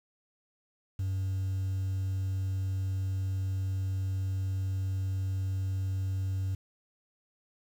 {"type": "tone", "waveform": "sine", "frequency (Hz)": 95.6, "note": "G2", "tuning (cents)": -43, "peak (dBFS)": -26, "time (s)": [0.99, 6.55], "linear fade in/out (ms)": 5, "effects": ["tanh soft clip ceiling -28 dBFS", "9-bit"]}